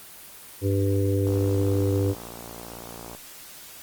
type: harmonic tone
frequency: 98.6 Hz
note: G2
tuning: 11 cents sharp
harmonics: 1 / 3 / 4 / 5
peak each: -22 / -27 / -28 / -29 dBFS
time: 0.61-2.15 s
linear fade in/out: 50 ms
type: click train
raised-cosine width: 1 ms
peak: -25 dBFS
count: 110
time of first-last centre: 1.27-3.149 s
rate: 58 Hz
effects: white hiss -44 dBFS RMS until 3.82 s + Opus 24 kbps